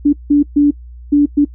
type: tone bursts at uneven times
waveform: sine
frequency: 290 Hz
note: D4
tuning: 22 cents flat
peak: -6 dBFS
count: 5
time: 0.05-0.13 / 0.3-0.43 / 0.56-0.71 / 1.12-1.26 / 1.37-1.45 s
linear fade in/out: 10 ms
effects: noise-tail reverb RT60 0.1 s tail -23 dB re dry + added 60 Hz sine -31 dBFS peak until 1.54 s